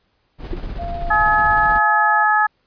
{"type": "noise with tremolo", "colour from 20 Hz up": "brown", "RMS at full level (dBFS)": -26, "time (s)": [0.38, 1.81], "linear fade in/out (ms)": 50, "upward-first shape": "square", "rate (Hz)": 16, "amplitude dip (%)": 35}
{"type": "tone with exponential decay", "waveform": "sine", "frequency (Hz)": 349.7, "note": "F4", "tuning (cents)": 2, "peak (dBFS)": -20, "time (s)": [0.53, 0.6], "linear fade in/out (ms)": 2, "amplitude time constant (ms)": 15}
{"type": "tone", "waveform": "sine", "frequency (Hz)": 690, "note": "F5", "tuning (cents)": -21, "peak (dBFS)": -26, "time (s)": [0.78, 2.25], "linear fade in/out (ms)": 20}
{"type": "harmonic tone", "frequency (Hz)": 425.1, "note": "G#4", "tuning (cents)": 40, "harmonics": [2, 3, 4], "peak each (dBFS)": [-16, -18, -17], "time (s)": [1.1, 2.47], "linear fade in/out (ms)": 10}
{"effects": ["pink hiss -65 dBFS RMS until 2.66 s", "resampled to 11025 Hz"]}